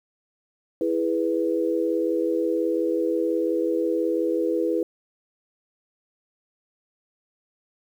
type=chord; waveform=sine; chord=E major; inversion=none; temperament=equal; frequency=329.6 / 415.3 / 493.9 Hz; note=E4 / G#4 / B4; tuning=0 / 0 / 0 cents; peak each=-24 / -27 / -25 dBFS; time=0.81-4.83 s; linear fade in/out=2 ms; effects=9-bit